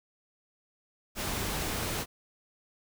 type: noise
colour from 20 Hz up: pink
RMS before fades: -33 dBFS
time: 1.15-2.06 s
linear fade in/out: 50 ms
effects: none